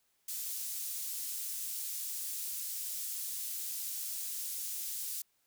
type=high-pass noise; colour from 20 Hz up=pink; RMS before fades=-39 dBFS; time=0.28-5.22 s; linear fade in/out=5 ms; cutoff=8000 Hz; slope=12 dB/octave; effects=white hiss -75 dBFS RMS until 5.46 s